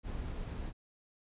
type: noise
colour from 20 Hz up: brown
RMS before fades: -39 dBFS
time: 0.03-0.73 s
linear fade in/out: 50 ms
effects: resampled to 8000 Hz